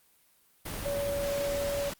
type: tone in noise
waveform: sine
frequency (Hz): 567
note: C#5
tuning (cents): +39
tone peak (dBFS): -29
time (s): 0.85-1.9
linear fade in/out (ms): 10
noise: pink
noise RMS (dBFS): -37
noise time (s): 0.65-1.94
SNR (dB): +5
effects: white hiss -65 dBFS RMS until 1.99 s + Opus 32 kbps